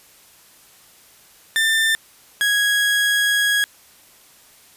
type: tone pair in turn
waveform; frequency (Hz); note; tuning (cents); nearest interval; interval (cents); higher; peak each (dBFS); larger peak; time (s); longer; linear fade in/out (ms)
30% pulse; 1788 / 1656.5; A6 / G#6; +27 / -5; minor second; 132; first; -13; neither; 1.56-1.95 / 2.41-3.64; second; 0
effects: white hiss -50 dBFS RMS until 4.76 s + resampled to 32000 Hz